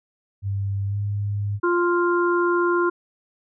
sine tone with pitch glide, 99.1 to 102.06 Hz, G2 to G#2, +19 to -30 cents, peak -22 dBFS, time 0.42-1.6 s, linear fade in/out 50 ms, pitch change +51 cents, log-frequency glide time 0.86-0.97 s
harmonic tone, 349.2 Hz, F4, in tune, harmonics 1 / 3 / 4, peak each -19 / -24 / -25 dBFS, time 1.63-2.9 s, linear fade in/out 10 ms
effects none

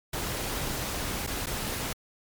pink noise with dropouts, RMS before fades -32 dBFS, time 0.13-1.93 s, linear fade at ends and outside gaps 5 ms, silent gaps 1.267-1.273 / 1.46-1.468 s, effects MP3 96 kbps

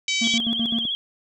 harmonic tone, 765 Hz, G5, 42 cents flat, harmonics 3 / 4 / 5 / 6 / 7 / 8 / 9 / 10, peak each -25 / -27 / -28 / -32 / -35 / -31 / -34 / -39 dBFS, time 0.08-0.38 s, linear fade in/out 2 ms
triangle tone with tremolo, 230 Hz, A#3, 23 cents flat, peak -20 dBFS, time 0.21-0.86 s, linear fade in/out 10 ms, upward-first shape square, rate 7.8 Hz, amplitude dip 75%
sine tone with vibrato, 3257 Hz, G#7, 34 cents flat, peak -23 dBFS, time 0.24-0.95 s, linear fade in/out 0 ms, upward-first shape triangle, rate 15 Hz, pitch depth 86 cents each way
effects none

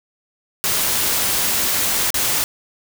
white noise with dropouts, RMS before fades -19 dBFS, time 0.64-2.44 s, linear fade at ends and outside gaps 0 ms, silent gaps 2.104-2.143 s, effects none

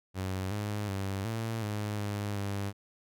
sawtooth tone with pitch steps, 94.4 / 104.1 / 97.4 / 112.8 / 104.7 / 102.7 / 100.1 Hz, F#2 / G#2 / G2 / A2 / G#2 / G#2 / G2, +35 / +5 / -11 / +44 / +15 / -19 / +37 cents, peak -28 dBFS, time 0.14-2.73 s, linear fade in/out 50 ms, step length 370 ms, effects none

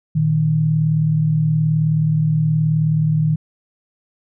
sine tone pair together, 116.54 / 155.5 Hz, A#2 / D#3, 0 / -1 cents, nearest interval perfect fourth, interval 499 cents, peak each -22 / -14 dBFS, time 0.15-3.36 s, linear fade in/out 10 ms, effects none

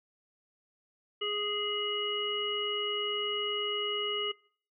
harmonic tone, 415.3 Hz, G#4, in tune, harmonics 1 / 3 / 5 / 7, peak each -35 / -39 / -42 / -33 dBFS, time 1.21-4.32 s, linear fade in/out 10 ms, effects noise-tail reverb RT60 0.5 s tail -23 dB re dry

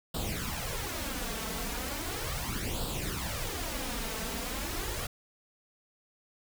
pink noise with flanger, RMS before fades -35 dBFS, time 0.14-5.07 s, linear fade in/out 5 ms, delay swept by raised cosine 0.24 to 4.54 ms, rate 0.37 Hz, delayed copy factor +0.7, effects none

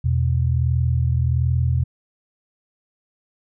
sine tone pair together, 83 / 124.36 Hz, E2 / B2, +12 / +12 cents, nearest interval perfect fifth, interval 700 cents, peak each -19 dBFS, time 0.04-1.84 s, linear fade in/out 10 ms, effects none

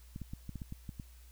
clicks, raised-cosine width 5 ms, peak -29 dBFS, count 9, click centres 0.161 / 0.217 / 0.335 / 0.493 / 0.557 / 0.618 / 0.724 / 0.892 / 0.998 s, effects added 60 Hz sine -53 dBFS peak until 1.31 s + white hiss -64 dBFS RMS until 1.31 s

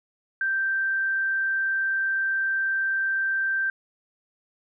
sine tone, 1567 Hz, G6, 1 cent flat, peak -22 dBFS, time 0.41-3.7 s, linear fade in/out 2 ms, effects none

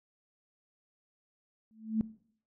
sine tone with exponential growth, 220 Hz, A3, in tune, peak -23 dBFS, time 1.71-2.01 s, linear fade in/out 0 ms, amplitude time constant 65 ms, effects noise-tail reverb RT60 0.6 s tail -19 dB re dry

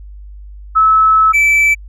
sine / triangle tone pair in turn, 1300 / 2316 Hz, E6 / D7, -24 / -25 cents, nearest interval minor seventh, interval 999 cents, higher second, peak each -6 dBFS, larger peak neither, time 0.75-1.33 / 1.33-1.75 s, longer first, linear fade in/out 20 ms, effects added 50 Hz sine -30 dBFS peak until 1.88 s + resampled to 32000 Hz

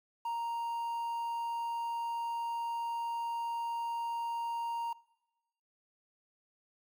triangle tone with quantisation, 932.3 Hz, A#5, in tune, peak -31 dBFS, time 0.25-4.93 s, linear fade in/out 5 ms, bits 10, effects noise-tail reverb RT60 1.0 s tail -22 dB re dry

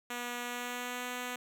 5% pulse tone with pitch glide, 242.8 to 247.6 Hz, B3 to B3, -29 to +5 cents, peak -25 dBFS, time 0.1-1.36 s, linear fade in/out 5 ms, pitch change +34 cents, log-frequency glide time 0.44-1.04 s, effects none

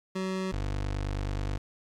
25% pulse tone pair in turn, 188.5 / 49.41 Hz, F#3 / G1, +32 / +14 cents, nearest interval octave + major seventh, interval 2318 cents, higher first, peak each -26 dBFS, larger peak neither, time 0.15-0.52 / 0.52-1.58 s, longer second, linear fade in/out 10 ms, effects low-pass 7000 Hz 12 dB/octave + 10-bit

